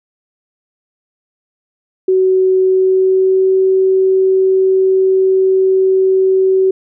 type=tone with pitch glide; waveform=sine; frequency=375.3 to 379.4 Hz; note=F#4 to F#4; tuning=+25 to +43 cents; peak=-8 dBFS; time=2.08-6.71 s; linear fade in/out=5 ms; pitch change=+18 cents; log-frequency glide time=2.59-3.55 s; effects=none